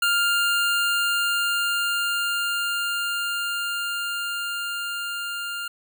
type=tone with level ramp; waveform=25% pulse; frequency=1400 Hz; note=F6; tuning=4 cents sharp; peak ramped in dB=-15 to -25 dBFS; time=0.02-5.68 s; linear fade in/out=5 ms; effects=none